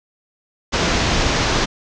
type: low-pass noise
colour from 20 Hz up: pink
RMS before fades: -18 dBFS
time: 0.72-1.66 s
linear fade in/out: 20 ms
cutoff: 6600 Hz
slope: 48 dB/octave
effects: none

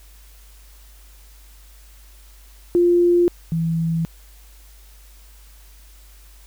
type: tone pair in turn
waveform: sine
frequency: 349.2 / 164.44 Hz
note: F4 / E3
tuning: 0 / -4 cents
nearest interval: octave + minor second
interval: 1304 cents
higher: first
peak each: -12 / -18 dBFS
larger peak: first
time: 2.75-3.28 / 3.52-4.05 s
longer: neither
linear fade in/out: 0 ms
effects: added 50 Hz sine -44 dBFS peak until 6.46 s + white hiss -52 dBFS RMS until 6.46 s

